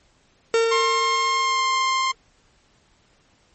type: tone with exponential decay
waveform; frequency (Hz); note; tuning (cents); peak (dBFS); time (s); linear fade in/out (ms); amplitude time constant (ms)
45% pulse; 456.4; A#4; -37; -15; 0.54-2.15; 1; 350
type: tone with pitch glide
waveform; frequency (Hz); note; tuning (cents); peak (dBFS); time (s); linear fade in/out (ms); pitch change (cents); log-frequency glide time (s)
sawtooth; 1066 to 1054.4; C6 to C6; +32 to +13; -15; 0.71-2.12; 10; -19; 1.37-1.62
effects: pink hiss -60 dBFS RMS until 3.54 s + MP3 32 kbps